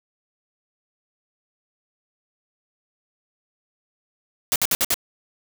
white noise bursts, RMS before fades -20 dBFS, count 5, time 4.52-4.942 s, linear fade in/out 0 ms, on 38 ms, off 58 ms, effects none

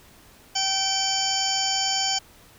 harmonic tone, 773 Hz, G5, 24 cents flat, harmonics 1 / 2 / 3 / 4 / 6 / 7 / 8 / 9, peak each -29 / -37 / -36 / -28 / -28 / -29 / -36 / -29 dBFS, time 0.55-2.19 s, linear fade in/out 10 ms, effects pink hiss -52 dBFS RMS until 2.58 s

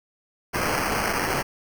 white noise with sample-and-hold, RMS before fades -25 dBFS, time 0.53-1.43 s, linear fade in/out 20 ms, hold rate 3675 Hz, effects none

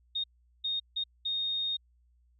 sine tone bursts at uneven times, 3700 Hz, A#7, 14 cents flat, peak -29 dBFS, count 4, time 0.15-0.24 / 0.64-0.8 / 0.96-1.04 / 1.25-1.77 s, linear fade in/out 10 ms, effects added 60 Hz sine -63 dBFS peak until 2.39 s

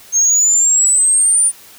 sine exponential sweep, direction up, 6380 to 9397 Hz, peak -7 dBFS, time 0.12-1.52 s, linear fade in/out 50 ms, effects tanh soft clip ceiling -7 dBFS + white hiss -41 dBFS RMS until 1.78 s

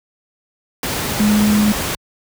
sine tone in noise, 210 Hz, G#3, 19 cents sharp, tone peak -11 dBFS, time 1.2-1.72 s, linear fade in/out 2 ms, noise pink, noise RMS -21 dBFS, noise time 0.83-1.95 s, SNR +7 dB, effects high-pass 60 Hz 12 dB/octave

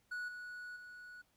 triangle tone with level steps, 1468 Hz, F#6, 14 cents flat, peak -37 / -43 / -48 dBFS, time 0.11-1.22 s, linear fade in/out 10 ms, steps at 0.28 / 0.76 s, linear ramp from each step 5 ms, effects pink hiss -75 dBFS RMS until 1.36 s

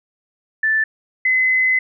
sine tone pair in turn, 1760 / 2035 Hz, A6 / C7, 0 / -49 cents, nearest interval minor third, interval 251 cents, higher second, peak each -14 / -13 dBFS, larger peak second, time 0.63-0.84 / 1.25-1.79 s, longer second, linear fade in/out 5 ms, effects none

